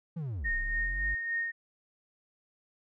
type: linear two-way sweep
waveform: triangle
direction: down then up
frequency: 174.61 to 30.43 to 52.6 Hz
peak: -31 dBFS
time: 0.16-1.15 s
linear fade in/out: 10 ms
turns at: 0.52 s
type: tone with tremolo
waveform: sine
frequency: 1848 Hz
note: A#6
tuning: 16 cents flat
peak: -28 dBFS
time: 0.44-1.52 s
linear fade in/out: 20 ms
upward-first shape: sine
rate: 3.5 Hz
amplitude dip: 45%
effects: none